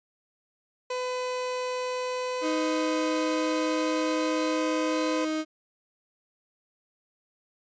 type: tone with pitch glide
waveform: 30% pulse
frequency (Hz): 503 to 508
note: B4 to B4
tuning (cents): +32 to +49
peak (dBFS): -26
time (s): 0.9-5.25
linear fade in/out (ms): 5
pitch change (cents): +17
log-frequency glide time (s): 1.79-4.96
type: tone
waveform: 35% pulse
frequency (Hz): 312.4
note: D#4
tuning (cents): +7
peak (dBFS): -25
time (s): 2.41-5.45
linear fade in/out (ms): 50
effects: resampled to 16000 Hz